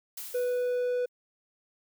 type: noise with exponential decay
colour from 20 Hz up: blue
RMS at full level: -37 dBFS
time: 0.17-1.09 s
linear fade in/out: 5 ms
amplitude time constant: 200 ms
type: tone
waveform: triangle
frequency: 493.9 Hz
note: B4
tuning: in tune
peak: -24 dBFS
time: 0.34-1.06 s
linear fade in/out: 10 ms
effects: none